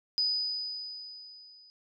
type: tone with level ramp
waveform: sine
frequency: 4978 Hz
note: D#8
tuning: in tune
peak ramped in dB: -24 to -54 dBFS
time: 0.18-1.7 s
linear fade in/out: 0 ms
effects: none